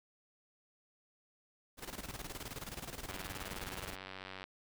pink noise with tremolo, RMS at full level -43 dBFS, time 1.77-3.97 s, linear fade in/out 50 ms, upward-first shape square, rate 19 Hz, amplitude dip 70%
click train, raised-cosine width 0.3 ms, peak -29 dBFS, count 129, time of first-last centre 3.09-4.44 s, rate 94.8 Hz
effects none

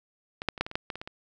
clicks, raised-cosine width 0.3 ms, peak -18 / -9 / -24 / -9 / -20 / -24 / -11 / -17 / -22 / -22 / -23 dBFS, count 11, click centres 0.419 / 0.487 / 0.578 / 0.61 / 0.665 / 0.714 / 0.755 / 0.902 / 0.956 / 1.015 / 1.075 s, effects none

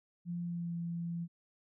sine tone with pitch glide, 173.2 to 169.93 Hz, F3 to F3, -14 to -47 cents, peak -35 dBFS, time 0.25-1.28 s, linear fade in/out 50 ms, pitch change -33 cents, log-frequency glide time 0.42-0.75 s, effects none

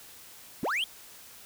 triangle linear sweep, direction up, 146.83 to 3322 Hz, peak -25 dBFS, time 0.63-0.84 s, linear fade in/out 2 ms, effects white hiss -50 dBFS RMS until 1.45 s

